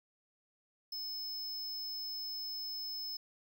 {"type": "tone", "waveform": "square", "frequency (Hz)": 5210, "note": "E8", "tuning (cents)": -21, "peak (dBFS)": -39, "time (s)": [0.92, 3.17], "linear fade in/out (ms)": 5, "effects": []}